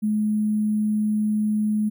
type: tone with sample-and-hold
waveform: sine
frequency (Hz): 212.3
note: G#3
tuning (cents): +38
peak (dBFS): -19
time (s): 0.02-1.9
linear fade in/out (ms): 20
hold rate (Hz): 11025
effects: none